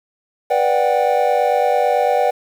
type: chord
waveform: triangle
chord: G major seventh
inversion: first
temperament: just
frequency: 490 / 588 / 735 / 784 Hz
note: B4 / D5 / F#5 / G5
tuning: -14 / +2 / -12 / 0 cents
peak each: -17 dBFS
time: 0.5-2.31 s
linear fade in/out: 10 ms
effects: 7-bit